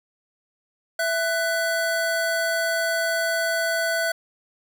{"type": "tone pair together", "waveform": "square", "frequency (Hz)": [663.4, 1492], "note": ["E5", "F#6"], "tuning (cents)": [11, 14], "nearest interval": "octave + major second", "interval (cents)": 1403, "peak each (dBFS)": -25, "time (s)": [0.99, 4.12], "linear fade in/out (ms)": 5, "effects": []}